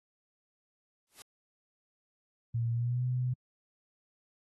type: noise with exponential growth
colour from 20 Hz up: white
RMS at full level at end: -44 dBFS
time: 1.07-1.22 s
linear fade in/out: 1 ms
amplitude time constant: 31 ms
type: tone with pitch glide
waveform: sine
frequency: 116.54 to 125.63 Hz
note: A#2 to B2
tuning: 0 to +30 cents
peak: -28 dBFS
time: 2.54-3.34 s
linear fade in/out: 10 ms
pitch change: +130 cents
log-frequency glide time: 2.72-3.04 s
effects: AAC 32 kbps